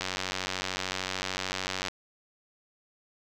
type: click train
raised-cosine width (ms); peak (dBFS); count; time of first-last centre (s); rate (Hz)
0.2; -13; 176; 0.01-1.884; 93.4
effects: none